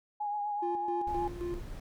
sine tone with vibrato, 828 Hz, G#5, 5 cents flat, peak -31 dBFS, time 0.2-1.28 s, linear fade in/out 10 ms, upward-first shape triangle, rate 8 Hz, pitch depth 34 cents each way
triangle tone with tremolo, 349.3 Hz, F4, in tune, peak -31 dBFS, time 0.62-1.6 s, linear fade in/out 10 ms, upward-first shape square, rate 3.8 Hz, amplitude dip 65%
brown noise, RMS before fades -41 dBFS, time 1.07-1.8 s, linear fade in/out 5 ms
effects none

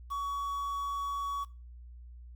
triangle tone with quantisation, 1126 Hz, C#6, 27 cents sharp, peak -30 dBFS, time 0.1-1.45 s, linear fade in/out 20 ms, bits 9, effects noise-tail reverb RT60 0.3 s tail -18 dB re dry + added 60 Hz sine -46 dBFS peak until 2.35 s

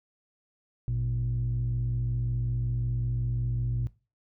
sine tone pair together, 53.59 / 119 Hz, A1 / A#2, -45 / +36 cents, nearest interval octave + major second, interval 1381 cents, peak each -30 / -26 dBFS, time 0.88-3.87 s, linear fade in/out 0 ms, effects noise-tail reverb RT60 0.3 s tail -19 dB re dry + tanh soft clip ceiling -22 dBFS

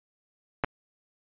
clicks, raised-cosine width 0.5 ms, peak -9 / -13 dBFS, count 2, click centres 0.638 / 0.645 s, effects resampled to 8000 Hz

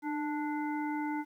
harmonic tone with a mistuned harmonic, 293.7 Hz, D4, in tune, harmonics 1 / 3 / 5 / 7, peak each -33 / -37 / -45 / -45 dBFS, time 0.02-1.25 s, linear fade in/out 50 ms, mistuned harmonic 1, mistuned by +42 cents, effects 11-bit

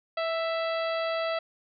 harmonic tone with a mistuned harmonic, 661 Hz, E5, 5 cents sharp, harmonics 1 / 2 / 3 / 4 / 5 / 6 / 7, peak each -28 / -34 / -38 / -40 / -42 / -44 / -45 dBFS, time 0.17-1.39 s, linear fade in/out 5 ms, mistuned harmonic 1, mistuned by -17 cents, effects none

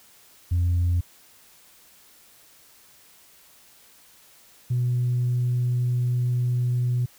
sine tone pair in turn, 87.31 / 123.12 Hz, F2 / B2, 0 / -5 cents, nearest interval tritone, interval 595 cents, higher second, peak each -17 / -19 dBFS, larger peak first, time 0.51-1.01 / 4.7-7.06 s, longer second, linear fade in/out 10 ms, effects tanh soft clip ceiling -17 dBFS + white hiss -54 dBFS RMS until 7.18 s

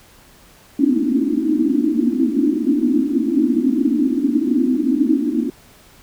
white band-pass noise, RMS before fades -17 dBFS, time 0.79-5.5 s, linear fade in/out 5 ms, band 230 to 330 Hz, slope 96 dB/octave, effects pink hiss -48 dBFS RMS until 6.02 s

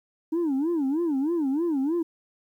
sine tone with vibrato, 303.1 Hz, D#4, 45 cents flat, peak -20 dBFS, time 0.32-2.03 s, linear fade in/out 10 ms, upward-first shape sine, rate 3.2 Hz, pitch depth 240 cents each way, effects tanh soft clip ceiling -21 dBFS + 10-bit

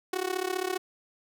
sawtooth tone with amplitude modulation, 370 Hz, F#4, in tune, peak -21 dBFS, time 0.13-0.78 s, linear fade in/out 5 ms, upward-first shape sine, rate 35.1 Hz, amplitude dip 90%, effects none

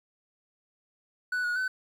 triangle tone with pitch steps, 1485 / 1452 / 1515 Hz, F#6 / F#6 / F#6, +6 / -33 / +40 cents, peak -25 dBFS, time 1.32-1.68 s, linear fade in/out 5 ms, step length 120 ms, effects 10-bit

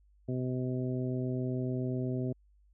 harmonic tone, 127.3 Hz, C3, 47 cents flat, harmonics 1 / 2 / 3 / 4 / 5, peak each -33 / -35 / -38 / -46 / -44 dBFS, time 0.28-2.33 s, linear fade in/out 10 ms, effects added 50 Hz sine -61 dBFS peak until 2.73 s

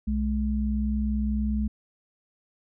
sine tone pair together, 63.1 / 212.2 Hz, B1 / G#3, +38 / +38 cents, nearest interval octave + major sixth, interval 2100 cents, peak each -26 dBFS, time 0.07-1.68 s, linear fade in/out 10 ms, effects none

